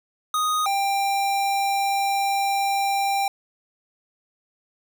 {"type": "tone pair in turn", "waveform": "square", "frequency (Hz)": [1244.5, 791.3], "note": ["D#6", "G5"], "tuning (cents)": [0, 16], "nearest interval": "minor sixth", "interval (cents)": 784, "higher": "first", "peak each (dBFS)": -21, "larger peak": "neither", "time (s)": [[0.34, 0.66], [0.66, 3.28]], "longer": "second", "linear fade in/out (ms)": 2, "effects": []}